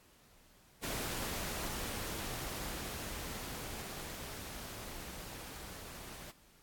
pink noise with level ramp, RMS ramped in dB -38 to -49 dBFS, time 0.82-6.32 s, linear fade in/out 20 ms, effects pink hiss -64 dBFS RMS until 6.62 s + AAC 64 kbps

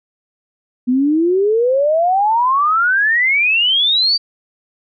sine exponential sweep, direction up, 243 to 4699 Hz, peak -11 dBFS, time 0.87-4.18 s, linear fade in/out 20 ms, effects none

